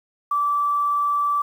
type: tone with quantisation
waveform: sine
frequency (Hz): 1161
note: D6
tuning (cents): -20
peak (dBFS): -18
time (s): 0.31-1.42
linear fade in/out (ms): 5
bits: 8
effects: none